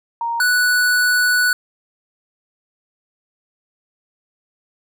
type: tone pair in turn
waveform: sine / square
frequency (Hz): 932 / 1479.5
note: A#5 / F#6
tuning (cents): -1 / -1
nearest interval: minor sixth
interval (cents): 800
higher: second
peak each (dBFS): -19 / -14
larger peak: second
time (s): 0.21-0.4 / 0.4-1.53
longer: second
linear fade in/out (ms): 2
effects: none